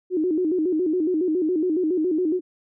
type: tone with vibrato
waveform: sine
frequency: 337.5 Hz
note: E4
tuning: 41 cents sharp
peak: -19 dBFS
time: 0.1-2.41 s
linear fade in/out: 50 ms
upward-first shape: square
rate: 7.2 Hz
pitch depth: 140 cents each way
effects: none